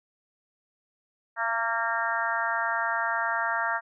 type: harmonic tone with a mistuned harmonic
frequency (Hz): 230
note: A#3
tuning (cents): -23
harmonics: 3 / 4 / 5 / 6 / 7 / 8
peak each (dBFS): -33 / -31 / -34 / -31 / -31 / -33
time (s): 1.36-3.81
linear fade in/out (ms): 50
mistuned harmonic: 3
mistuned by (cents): -21
effects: none